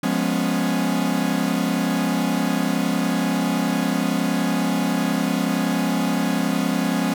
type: chord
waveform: 45% pulse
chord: C# dominant seventh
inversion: first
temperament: equal with one note detuned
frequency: 176.64 / 207.7 / 246.9 / 277.2 Hz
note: E#3 / G#3 / B3 / C#4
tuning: +20 / 0 / 0 / 0 cents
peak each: -25 dBFS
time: 0.03-7.14 s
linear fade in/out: 5 ms
effects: none